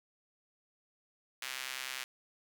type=tone with high-pass filter; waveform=sawtooth; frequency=130 Hz; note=C3; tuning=11 cents flat; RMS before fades=-41 dBFS; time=1.42-2.04 s; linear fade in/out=2 ms; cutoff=2100 Hz; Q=1.1; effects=none